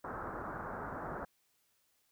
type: low-pass noise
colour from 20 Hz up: white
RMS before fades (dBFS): -42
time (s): 0.04-1.25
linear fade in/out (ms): 5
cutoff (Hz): 1500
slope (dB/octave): 48
effects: white hiss -75 dBFS RMS until 2.11 s